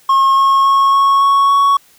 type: tone with pitch steps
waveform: triangle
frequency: 1081 / 1087.9 / 1094.8 / 1101.8 / 1108.8 / 1115.9 Hz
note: C#6 / C#6 / C#6 / C#6 / C#6 / C#6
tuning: -44 / -33 / -22 / -11 / 0 / +11 cents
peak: -6 dBFS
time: 0.09-1.77 s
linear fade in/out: 5 ms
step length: 280 ms
effects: white hiss -49 dBFS RMS until 1.98 s